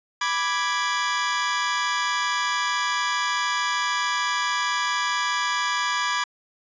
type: chord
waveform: sawtooth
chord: G# diminished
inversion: first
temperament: equal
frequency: 987.8 / 1174.7 / 1661.2 Hz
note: B5 / D6 / G#6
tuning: 0 / 0 / 0 cents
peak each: -23 dBFS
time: 0.21-6.24 s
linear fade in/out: 5 ms
effects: resampled to 16000 Hz